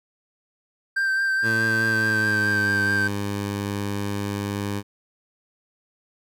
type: tone with vibrato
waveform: triangle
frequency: 1568 Hz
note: G6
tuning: in tune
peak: -18 dBFS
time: 0.96-3.08 s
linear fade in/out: 10 ms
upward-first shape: sine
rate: 4.7 Hz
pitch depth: 20 cents each way
type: tone with pitch glide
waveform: 15% pulse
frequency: 112.2 to 101.12 Hz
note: A2 to G#2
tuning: +34 to -46 cents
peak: -19 dBFS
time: 1.42-4.83 s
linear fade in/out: 50 ms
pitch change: -180 cents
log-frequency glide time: 1.86-2.74 s
effects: none